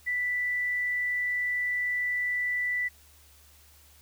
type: tone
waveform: sine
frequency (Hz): 1975.5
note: B6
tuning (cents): 0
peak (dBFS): -26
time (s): 0.06-2.89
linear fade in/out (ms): 20
effects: added 73 Hz sine -58 dBFS peak until 4.01 s + white hiss -58 dBFS RMS until 4.01 s